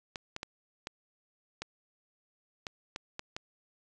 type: clicks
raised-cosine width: 0.2 ms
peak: -20 dBFS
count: 9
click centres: 0.158 / 0.364 / 0.431 / 0.871 / 1.62 / 2.668 / 2.961 / 3.194 / 3.365 s
effects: resampled to 22050 Hz